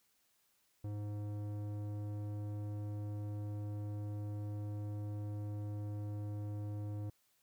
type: tone with low-pass filter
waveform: square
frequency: 103.83 Hz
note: G#2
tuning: in tune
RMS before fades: -41 dBFS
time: 0.84-7.1 s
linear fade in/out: 5 ms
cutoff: 550 Hz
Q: 0.65
effects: white hiss -75 dBFS RMS until 7.42 s